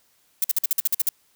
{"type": "noise bursts", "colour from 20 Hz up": "violet", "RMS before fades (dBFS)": -20, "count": 10, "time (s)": [0.42, 1.09], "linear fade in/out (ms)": 2, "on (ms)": 22, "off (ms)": 50, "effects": ["white hiss -63 dBFS RMS until 1.35 s"]}